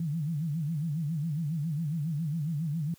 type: tone with vibrato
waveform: sine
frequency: 155.56 Hz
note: D#3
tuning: in tune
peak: -28 dBFS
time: 0-2.94 s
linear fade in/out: 2 ms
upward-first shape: sine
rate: 7.3 Hz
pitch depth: 160 cents each way
effects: white hiss -61 dBFS RMS until 2.98 s + high-pass 60 Hz 12 dB/octave